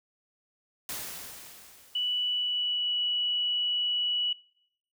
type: noise with exponential decay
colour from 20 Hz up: white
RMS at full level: -35 dBFS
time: 0.89-2.78 s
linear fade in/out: 1 ms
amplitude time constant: 410 ms
type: tone with pitch glide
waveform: sine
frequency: 2960 to 2941 Hz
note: F#7 to F#7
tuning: 0 to -11 cents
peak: -26 dBFS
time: 1.95-4.33 s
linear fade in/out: 5 ms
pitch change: -11 cents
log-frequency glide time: 2.31-2.96 s
effects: noise-tail reverb RT60 0.8 s tail -24 dB re dry